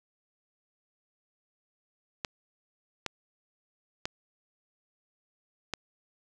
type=clicks; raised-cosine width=0.2 ms; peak=-14 dBFS; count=4; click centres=2.248 / 3.063 / 4.055 / 5.737 s; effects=none